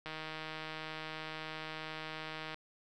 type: click train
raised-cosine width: 0.3 ms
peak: -26 dBFS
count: 391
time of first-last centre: 0.06-2.544 s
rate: 157 Hz
effects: none